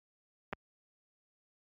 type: clicks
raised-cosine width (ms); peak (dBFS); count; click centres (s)
0.5; -22; 2; 0.528 / 0.533
effects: high-pass 60 Hz 12 dB/octave + AAC 64 kbps